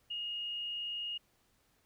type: tone with frequency modulation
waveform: sine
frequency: 2860 Hz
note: F7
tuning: 41 cents sharp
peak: -36 dBFS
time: 0.1-1.18 s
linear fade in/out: 10 ms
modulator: 60.8 Hz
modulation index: 0.52
effects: pink hiss -72 dBFS RMS until 1.85 s